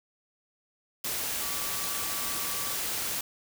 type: tone in noise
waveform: sine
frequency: 1153 Hz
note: D6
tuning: 32 cents flat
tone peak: -42 dBFS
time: 1.42-2.75 s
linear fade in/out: 5 ms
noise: white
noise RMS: -32 dBFS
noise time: 1.04-3.21 s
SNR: -13 dB
effects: none